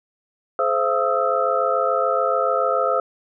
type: tone cluster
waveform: sine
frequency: 426.6 / 520 / 675 / 1259 / 1326 Hz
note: G#4 / C5 / E5 / D#6 / E6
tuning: +46 / -11 / +41 / +20 / +10 cents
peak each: -27 / -22 / -23 / -24 / -24 dBFS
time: 0.59-3 s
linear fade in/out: 2 ms
effects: none